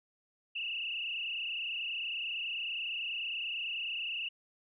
sine tone with frequency modulation, 2762 Hz, F7, 20 cents flat, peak -34 dBFS, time 0.55-4.29 s, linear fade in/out 10 ms, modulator 29.2 Hz, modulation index 4.7, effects none

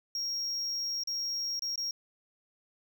triangle tone with dropouts, 5588 Hz, F8, in tune, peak -30 dBFS, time 0.15-1.91 s, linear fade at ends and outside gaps 2 ms, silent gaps 1.036-1.073 / 1.594-1.621 / 1.758-1.777 s, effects none

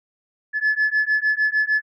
sine beating tone pair, 1719 / 1725.6 Hz, A6 / A6, -41 / -34 cents, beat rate 6.6 Hz, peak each -19 dBFS, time 0.53-1.82 s, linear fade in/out 50 ms, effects tanh soft clip ceiling -13 dBFS

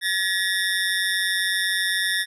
25% pulse ring-modulated tone, 1806 Hz, A6, 45 cents sharp, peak -14 dBFS, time 0.01-2.26 s, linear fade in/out 50 ms, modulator 93.9 Hz, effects resampled to 32000 Hz

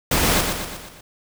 pink noise with echo, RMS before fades -19 dBFS, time 0.11-0.41 s, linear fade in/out 5 ms, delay 120 ms, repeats 5, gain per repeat -5 dB, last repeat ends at 1.01 s, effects none

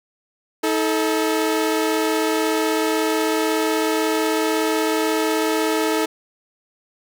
sawtooth tone pair together, 318.1 / 436.2 Hz, D#4 / A4, +38 / -15 cents, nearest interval perfect fourth, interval 547 cents, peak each -17 dBFS, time 0.63-6.06 s, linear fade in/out 10 ms, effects none

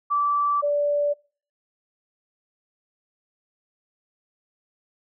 sine tone pair in turn, 1161 / 581.8 Hz, D6 / D5, -20 / -16 cents, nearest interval octave, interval 1196 cents, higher first, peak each -19 dBFS, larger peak neither, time 0.1-0.62 / 0.62-1.14 s, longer neither, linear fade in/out 20 ms, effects noise-tail reverb RT60 0.4 s tail -23 dB re dry

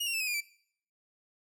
sawtooth tone with pitch steps, 2872 / 2753 / 2640 / 2531 / 2426 / 2326 Hz, F7 / F7 / E7 / D#7 / D#7 / D7, +48 / -25 / +2 / +29 / -44 / -17 cents, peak -27 dBFS, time 0-0.408 s, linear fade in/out 10 ms, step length 68 ms, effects noise-tail reverb RT60 0.6 s tail -20 dB re dry

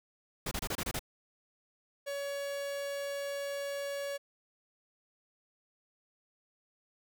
pink noise bursts, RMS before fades -35 dBFS, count 7, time 0.46-0.993 s, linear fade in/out 5 ms, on 53 ms, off 27 ms
45% pulse tone, 563 Hz, C#5, 27 cents sharp, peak -35 dBFS, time 2.06-4.18 s, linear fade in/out 20 ms
effects none

